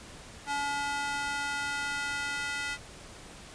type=tone with high-pass filter sweep; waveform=square; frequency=285.2 Hz; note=C#4; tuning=49 cents sharp; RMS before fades=-33 dBFS; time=0.46-2.78 s; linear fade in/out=50 ms; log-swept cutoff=930 to 1700 Hz; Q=1.9; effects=pink hiss -48 dBFS RMS until 3.54 s + resampled to 22050 Hz